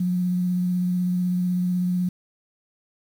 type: tone with vibrato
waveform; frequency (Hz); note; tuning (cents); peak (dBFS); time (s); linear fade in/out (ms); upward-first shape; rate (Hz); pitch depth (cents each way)
sine; 180; F#3; -47; -20; 0-2.09; 5; sine; 16; 15
effects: 8-bit